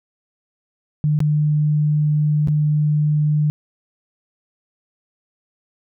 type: tone with dropouts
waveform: sine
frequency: 150.3 Hz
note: D3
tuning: 40 cents sharp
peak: -14 dBFS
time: 1.04-3.5 s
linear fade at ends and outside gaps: 0 ms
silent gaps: 1.19-1.204 / 2.474-2.484 s
effects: none